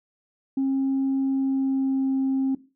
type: tone with pitch glide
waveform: sine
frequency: 269.3 to 267 Hz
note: C#4 to C4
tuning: -50 to +35 cents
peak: -19 dBFS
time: 0.57-2.55 s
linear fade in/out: 5 ms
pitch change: -15 cents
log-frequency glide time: 1.19-2.15 s
effects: noise-tail reverb RT60 0.3 s tail -17 dB re dry + tanh soft clip ceiling -18 dBFS